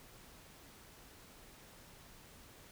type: silence
effects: pink hiss -58 dBFS RMS until 2.71 s